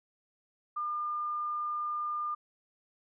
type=tone; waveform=sine; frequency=1205 Hz; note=D6; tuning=44 cents sharp; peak=-31 dBFS; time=0.76-2.35 s; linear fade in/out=10 ms; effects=none